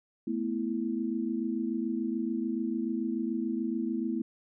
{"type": "chord", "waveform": "sine", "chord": "A suspended second", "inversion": "none", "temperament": "equal", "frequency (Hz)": [220, 246.9, 329.6], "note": ["A3", "B3", "E4"], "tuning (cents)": [0, 0, 0], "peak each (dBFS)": -33, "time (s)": [0.27, 4.22], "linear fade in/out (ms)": 5, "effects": []}